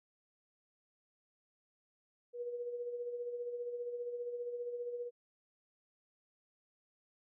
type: tone with tremolo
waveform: sine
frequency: 482.8 Hz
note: B4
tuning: 39 cents flat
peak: -36 dBFS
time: 2.33-5.11 s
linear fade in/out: 50 ms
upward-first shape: sine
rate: 15 Hz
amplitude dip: 50%
effects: none